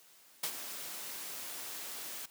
white noise with ADSR envelope, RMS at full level -33 dBFS, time 0.43-2.26 s, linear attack 7 ms, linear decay 68 ms, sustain -10 dB, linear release 7 ms, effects white hiss -61 dBFS RMS until 2.3 s + high-pass 200 Hz 12 dB/octave

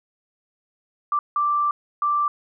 sine tone bursts at uneven times, 1174.7 Hz, D6, in tune, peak -18 dBFS, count 3, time 1.12-1.19 / 1.36-1.71 / 2.02-2.28 s, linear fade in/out 2 ms, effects none

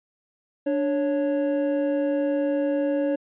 triangle tone pair together, 292.8 / 554.4 Hz, D4 / C#5, -5 / 0 cents, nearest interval major seventh, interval 1105 cents, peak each -22 dBFS, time 0.66-3.16 s, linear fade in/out 10 ms, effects resampled to 8000 Hz

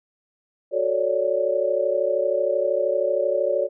sine chord, D major seventh, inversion first, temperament equal, 370 / 440 / 554.4 / 587.3 Hz, F#4 / A4 / C#5 / D5, 0 / 0 / 0 / 0 cents, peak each -28 / -28 / -22 / -24 dBFS, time 0.71-3.69 s, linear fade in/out 50 ms, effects none

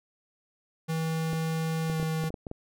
square tone with pitch glide, 161.3 to 159.54 Hz, E3 to D#3, -37 to +44 cents, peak -28 dBFS, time 0.88-2.3 s, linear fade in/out 20 ms, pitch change -19 cents, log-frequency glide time 1.88-1.97 s
clicks, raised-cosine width 2 ms, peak -23 dBFS, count 9, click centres 1.332 / 1.899 / 1.999 / 2.029 / 2.239 / 2.304 / 2.342 / 2.468 / 2.514 s
effects none

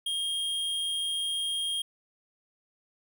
square tone, 3233 Hz, G#7, 47 cents flat, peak -29 dBFS, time 0.06-1.82 s, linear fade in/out 5 ms, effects none

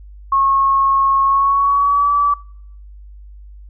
sine tone with pitch glide, 1091 to 1151.9 Hz, C#6 to D6, -28 to -34 cents, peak -11 dBFS, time 0.32-2.34 s, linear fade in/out 5 ms, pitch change +94 cents, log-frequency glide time 1.23-2.12 s, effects noise-tail reverb RT60 0.7 s tail -26 dB re dry + added 50 Hz sine -35 dBFS peak until 3.69 s

